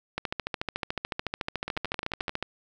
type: two click trains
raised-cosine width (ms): 0.3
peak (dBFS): -13 / -17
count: 32 / 8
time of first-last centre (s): 0.18-2.426 / 1.68-2.294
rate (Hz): 13.8 / 11.4
effects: none